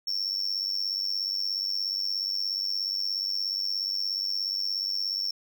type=tone with amplitude modulation; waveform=triangle; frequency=5440 Hz; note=F8; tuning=46 cents flat; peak=-22 dBFS; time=0.07-5.31 s; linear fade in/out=5 ms; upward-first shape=sine; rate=96.9 Hz; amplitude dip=90%; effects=none